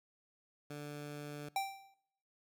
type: tone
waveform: 15% pulse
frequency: 146.83 Hz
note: D3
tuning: in tune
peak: -37 dBFS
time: 0.7-1.49 s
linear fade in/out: 5 ms
type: tone with exponential decay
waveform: square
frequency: 782 Hz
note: G5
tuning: 4 cents flat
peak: -31 dBFS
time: 1.56-1.94 s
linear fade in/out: 2 ms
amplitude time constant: 81 ms
effects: noise-tail reverb RT60 0.8 s tail -22 dB re dry